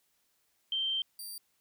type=tone pair in turn; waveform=sine / 10% pulse; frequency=3136 / 4699 Hz; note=G7 / D8; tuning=0 / 0 cents; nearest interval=perfect fifth; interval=700 cents; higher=second; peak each=-29 / -34 dBFS; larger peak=first; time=0.72-1.02 / 1.19-1.38 s; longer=first; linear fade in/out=2 ms; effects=white hiss -74 dBFS RMS until 1.6 s